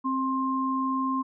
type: tone pair together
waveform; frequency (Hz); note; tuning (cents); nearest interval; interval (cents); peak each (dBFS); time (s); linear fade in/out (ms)
sine; 264.2 / 1057; C4 / C6; +17 / +17; 2 octaves; 2400; -27; 0.04-1.23; 20
effects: none